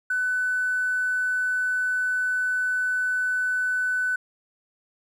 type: tone with hard clipping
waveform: triangle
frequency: 1500 Hz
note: F#6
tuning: 23 cents sharp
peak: -22 dBFS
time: 0.1-4.16 s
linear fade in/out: 5 ms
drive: 3 dB
effects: none